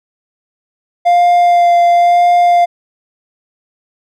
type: tone with vibrato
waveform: triangle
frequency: 698.5 Hz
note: F5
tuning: in tune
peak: -4 dBFS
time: 1.05-2.66 s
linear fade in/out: 20 ms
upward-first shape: sine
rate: 0.98 Hz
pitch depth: 12 cents each way
effects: none